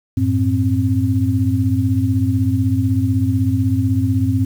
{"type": "tone cluster", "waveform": "sine", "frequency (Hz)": [94.6, 110.6, 263.5], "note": ["F#2", "A2", "C4"], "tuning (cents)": [39, 9, 12], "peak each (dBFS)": -18, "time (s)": [0.17, 4.45], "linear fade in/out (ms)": 5, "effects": ["7-bit"]}